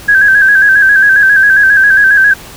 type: tone with vibrato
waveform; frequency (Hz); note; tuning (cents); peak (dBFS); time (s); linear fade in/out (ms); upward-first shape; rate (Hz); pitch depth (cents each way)
sine; 1606; G6; +41; -3; 0.08-2.34; 10; square; 7.4; 56
effects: pink hiss -31 dBFS RMS until 2.56 s